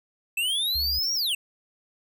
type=linear two-way sweep; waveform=square; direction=up then down; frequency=2602 to 5700 to 2602 Hz; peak=-24 dBFS; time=0.37-1.35 s; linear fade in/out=5 ms; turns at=1.14 s
type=tone; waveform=sine; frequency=69.3 Hz; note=C#2; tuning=in tune; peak=-32 dBFS; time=0.75-0.99 s; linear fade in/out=5 ms
effects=none